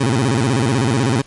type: tone with vibrato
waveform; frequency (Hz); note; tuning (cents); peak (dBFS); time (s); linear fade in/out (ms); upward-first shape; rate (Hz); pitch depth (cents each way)
20% pulse; 124.1; B2; +9; -9; 0-1.22; 10; square; 16; 180
effects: pink hiss -46 dBFS RMS until 1.26 s + MP3 48 kbps